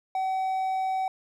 triangle tone, 759 Hz, F#5, 44 cents sharp, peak -23 dBFS, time 0.15-1.08 s, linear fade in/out 2 ms, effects none

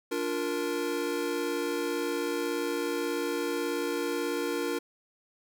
square chord, Bb major, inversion first, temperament just, 291.4 / 349.6 / 466.2 Hz, D4 / F4 / Bb4, -13 / +2 / 0 cents, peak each -35 / -34 / -33 dBFS, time 0.11-4.79 s, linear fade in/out 10 ms, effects none

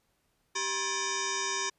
sine tone with frequency modulation, 2323 Hz, D7, 20 cents flat, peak -29 dBFS, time 0.55-1.7 s, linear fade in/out 10 ms, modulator 678 Hz, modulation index 6.5, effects pink hiss -74 dBFS RMS until 1.78 s + resampled to 32000 Hz

